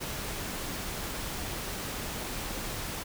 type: noise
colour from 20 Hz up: pink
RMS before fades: -36 dBFS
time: 0-3.04 s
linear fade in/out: 20 ms
effects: none